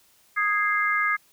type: chord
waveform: sine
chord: Ab major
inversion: second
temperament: equal with one note detuned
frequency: 1244.5 / 1651.7 / 2093 Hz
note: Eb6 / Ab6 / C7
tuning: 0 / -10 / 0 cents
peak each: -25 dBFS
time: 0.36-1.17 s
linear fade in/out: 20 ms
effects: white hiss -60 dBFS RMS until 1.32 s